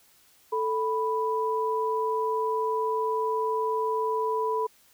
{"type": "tone pair together", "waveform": "sine", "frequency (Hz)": [440, 987.8], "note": ["A4", "B5"], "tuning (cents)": [0, 0], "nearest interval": "octave + major second", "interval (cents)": 1400, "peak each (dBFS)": -27, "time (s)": [0.52, 4.67], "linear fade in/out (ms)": 10, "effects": ["white hiss -60 dBFS RMS until 4.93 s"]}